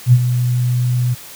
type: tone with ADSR envelope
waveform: sine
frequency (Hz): 123.47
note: B2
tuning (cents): 0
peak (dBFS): -3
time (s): 0.06-1.15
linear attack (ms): 66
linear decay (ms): 55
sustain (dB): -10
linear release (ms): 21
effects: white hiss -36 dBFS RMS until 1.35 s